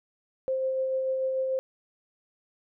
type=tone with tremolo; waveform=sine; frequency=525 Hz; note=C5; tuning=6 cents sharp; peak=-24 dBFS; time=0.48-1.59 s; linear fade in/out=0 ms; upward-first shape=sine; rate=6.8 Hz; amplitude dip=25%; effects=none